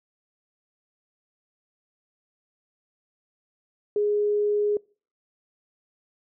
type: tone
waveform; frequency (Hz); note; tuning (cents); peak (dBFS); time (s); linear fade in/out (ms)
sine; 415.3; G#4; 0; -20; 3.96-4.77; 2
effects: noise-tail reverb RT60 0.4 s tail -25 dB re dry